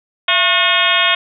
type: harmonic tone with a mistuned harmonic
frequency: 361.8 Hz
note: F#4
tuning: 39 cents flat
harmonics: 2 / 3 / 4 / 5 / 6 / 7 / 8 / 9 / 10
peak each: -22 / -20 / -20 / -21 / -20 / -19 / -21 / -17 / -21 dBFS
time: 0.28-1.15 s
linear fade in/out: 5 ms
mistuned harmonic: 2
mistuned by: -110 cents
effects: none